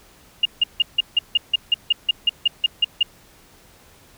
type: tone bursts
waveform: sine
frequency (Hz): 2835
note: F7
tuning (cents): +25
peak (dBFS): -12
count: 15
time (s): 0.43-3.03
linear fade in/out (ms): 5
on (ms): 24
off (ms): 160
effects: pink hiss -51 dBFS RMS until 4.17 s